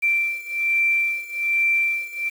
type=beating tone pair; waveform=sine; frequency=2349 / 2350.2 Hz; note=D7 / D7; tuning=0 / +1 cents; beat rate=1.2 Hz; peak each=-21 / -23 dBFS; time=0.02-2.3 s; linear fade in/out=20 ms; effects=7-bit